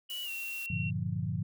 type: tone with pitch glide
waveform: sine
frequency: 2944 to 2731 Hz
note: F#7 to F7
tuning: -9 to -39 cents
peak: -36 dBFS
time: 0.09-0.91 s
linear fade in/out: 20 ms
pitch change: -130 cents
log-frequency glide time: 0.24-0.3 s
type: noise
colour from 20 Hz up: blue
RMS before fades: -45 dBFS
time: 0.1-0.66 s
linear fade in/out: 0 ms
type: chord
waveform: sine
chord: G minor seventh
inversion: none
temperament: equal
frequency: 98 / 116.54 / 146.83 / 174.61 Hz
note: G2 / Bb2 / D3 / F3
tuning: 0 / 0 / 0 / 0 cents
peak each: -36 dBFS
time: 0.7-1.43 s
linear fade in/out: 5 ms
effects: none